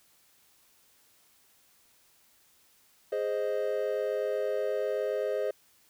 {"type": "chord", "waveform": "triangle", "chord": "Ab major", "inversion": "none", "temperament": "equal", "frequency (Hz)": [415.3, 523.3, 622.3], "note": ["Ab4", "C5", "Eb5"], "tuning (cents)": [0, 0, 0], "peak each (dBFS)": [-30, -30, -31], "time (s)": [3.12, 5.51], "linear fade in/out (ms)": 5, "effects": ["white hiss -64 dBFS RMS until 5.89 s"]}